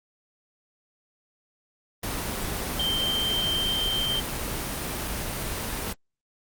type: tone in noise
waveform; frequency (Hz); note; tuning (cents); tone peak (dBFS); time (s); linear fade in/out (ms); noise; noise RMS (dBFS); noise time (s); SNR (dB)
sine; 3136; G7; 0; -24; 2.79-4.2; 5; pink; -30; 2.03-5.93; +3
effects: Opus 24 kbps